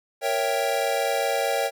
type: chord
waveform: square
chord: A# diminished seventh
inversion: none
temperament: equal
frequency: 466.2 / 554.4 / 659.3 / 784 Hz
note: A#4 / C#5 / E5 / G5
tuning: 0 / 0 / 0 / 0 cents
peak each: -30 / -27 / -30 / -28 dBFS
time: 0.21-1.71 s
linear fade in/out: 50 ms
effects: none